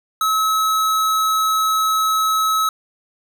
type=tone; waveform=square; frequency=1290 Hz; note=E6; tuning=38 cents flat; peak=-16 dBFS; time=0.21-2.69 s; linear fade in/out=2 ms; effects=none